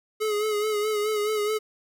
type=tone with vibrato; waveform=square; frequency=423.8 Hz; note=G#4; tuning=35 cents sharp; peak=-24 dBFS; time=0.2-1.59 s; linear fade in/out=20 ms; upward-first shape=sine; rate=4.7 Hz; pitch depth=44 cents each way; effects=none